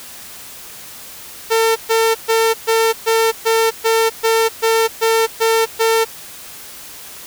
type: tone bursts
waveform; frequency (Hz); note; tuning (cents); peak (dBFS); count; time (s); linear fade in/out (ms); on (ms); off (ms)
sawtooth; 450.8; A4; +42; -8; 12; 1.5-6.05; 20; 260; 130
effects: white hiss -35 dBFS RMS until 7.26 s